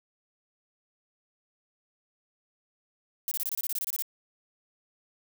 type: noise bursts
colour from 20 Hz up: violet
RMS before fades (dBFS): -31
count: 13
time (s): 3.28-4.022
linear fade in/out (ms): 0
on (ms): 34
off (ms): 25
effects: none